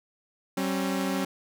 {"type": "tone pair together", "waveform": "sawtooth", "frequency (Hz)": [191.48, 270.8], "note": ["G3", "C#4"], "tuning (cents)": [-40, -40], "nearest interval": "tritone", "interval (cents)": 600, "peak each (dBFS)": -25, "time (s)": [0.57, 1.25], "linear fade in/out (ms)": 5, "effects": []}